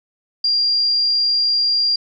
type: tone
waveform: sine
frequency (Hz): 4779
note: D8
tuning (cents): +29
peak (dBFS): -14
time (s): 0.44-1.96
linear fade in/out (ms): 5
effects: none